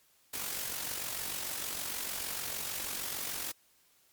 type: noise with amplitude modulation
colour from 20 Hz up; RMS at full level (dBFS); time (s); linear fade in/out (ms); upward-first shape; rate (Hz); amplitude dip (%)
white; -35; 0.33-3.52; 10; sine; 46.6; 50
effects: white hiss -67 dBFS RMS until 4.12 s + MP3 96 kbps